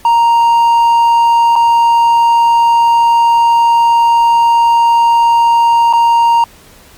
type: tone with dropouts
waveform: triangle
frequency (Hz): 932.3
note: A#5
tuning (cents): 0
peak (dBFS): -4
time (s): 0.05-6.44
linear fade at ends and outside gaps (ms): 2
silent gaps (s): 1.556-1.561 / 5.928-5.934
effects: pink hiss -41 dBFS RMS until 6.97 s + Opus 48 kbps